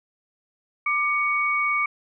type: tone pair together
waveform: sine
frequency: 1186.1 / 2239 Hz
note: D6 / C#7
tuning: +17 / +17 cents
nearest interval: major seventh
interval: 1100 cents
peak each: -24 / -22 dBFS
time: 0.86-1.86 s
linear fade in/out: 5 ms
effects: none